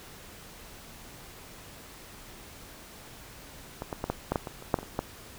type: clicks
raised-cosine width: 1 ms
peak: -20 / -18 / -16 / -13 / -12 / -12 / -21 / -29 / -8 / -21 / -27 / -13 dBFS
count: 12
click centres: 3.821 / 3.928 / 4.041 / 4.1 / 4.32 / 4.358 / 4.472 / 4.624 / 4.742 / 4.788 / 4.83 / 4.991 s
effects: pink hiss -48 dBFS RMS until 5.38 s